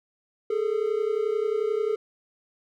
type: tone pair together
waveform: triangle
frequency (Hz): 415.3 / 446.6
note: G#4 / A4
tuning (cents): 0 / +26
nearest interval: minor second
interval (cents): 126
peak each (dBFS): -24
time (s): 0.5-1.96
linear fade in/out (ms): 5
effects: none